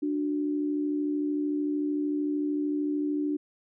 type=tone pair together; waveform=sine; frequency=294.8 / 368.1 Hz; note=D4 / F#4; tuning=+7 / -9 cents; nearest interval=major third; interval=384 cents; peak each=-26 / -35 dBFS; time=0.02-3.37 s; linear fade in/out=10 ms; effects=none